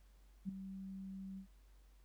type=tone with ADSR envelope; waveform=sine; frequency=192.1 Hz; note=G3; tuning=35 cents flat; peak=-35 dBFS; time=0.45-1.47 s; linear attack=39 ms; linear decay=6 ms; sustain=-10 dB; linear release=91 ms; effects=added 48 Hz sine -61 dBFS peak until 2.04 s + pink hiss -75 dBFS RMS until 2.04 s